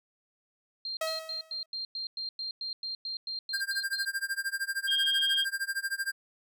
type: tone bursts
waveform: sine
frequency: 4186 Hz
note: C8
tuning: in tune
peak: -33 dBFS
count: 15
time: 0.85-4.05 s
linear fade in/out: 2 ms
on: 120 ms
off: 100 ms
type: tone with exponential decay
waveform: sawtooth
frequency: 641 Hz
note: E5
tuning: 49 cents flat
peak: -24 dBFS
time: 1.01-1.66 s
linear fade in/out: 5 ms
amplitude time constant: 140 ms
type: tone with tremolo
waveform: square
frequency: 1594 Hz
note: G6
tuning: 28 cents sharp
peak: -28 dBFS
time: 3.53-6.12 s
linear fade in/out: 10 ms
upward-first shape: sine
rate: 13 Hz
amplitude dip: 95%
type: tone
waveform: sine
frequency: 3227 Hz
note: G7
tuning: 50 cents sharp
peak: -25 dBFS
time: 4.87-5.45 s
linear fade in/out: 20 ms
effects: none